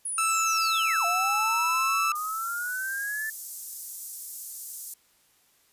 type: linear two-way sweep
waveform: sine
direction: down then up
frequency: 10510 to 681 to 1767 Hz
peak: -29 dBFS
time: 0.05-3.3 s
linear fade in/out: 5 ms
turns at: 1.05 s
type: tone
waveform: 30% pulse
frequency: 1318.5 Hz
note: E6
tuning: in tune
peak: -21 dBFS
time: 0.18-2.12 s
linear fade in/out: 2 ms
type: high-pass noise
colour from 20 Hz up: white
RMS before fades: -37 dBFS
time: 2.15-4.94 s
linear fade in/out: 5 ms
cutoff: 6500 Hz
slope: 24 dB/octave
effects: white hiss -64 dBFS RMS until 5.72 s + resampled to 32000 Hz